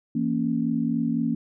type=chord; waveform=sine; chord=A# diminished; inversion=second; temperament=equal with one note detuned; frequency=167.5 / 233.1 / 277.2 Hz; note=E3 / A#3 / C#4; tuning=+28 / 0 / 0 cents; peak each=-29 / -24 / -27 dBFS; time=0.15-1.35 s; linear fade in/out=5 ms; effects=none